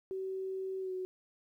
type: tone with pitch glide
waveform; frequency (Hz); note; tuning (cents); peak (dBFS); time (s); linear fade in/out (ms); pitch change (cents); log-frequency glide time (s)
sine; 380.4 to 371.1; F#4 to F#4; +48 to +5; -35; 0.11-1.05; 0; -43; 0.8-0.93
effects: 12-bit